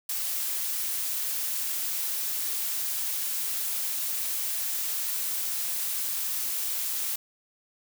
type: noise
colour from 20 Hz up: blue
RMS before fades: -30 dBFS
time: 0.09-7.16 s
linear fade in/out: 5 ms
effects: none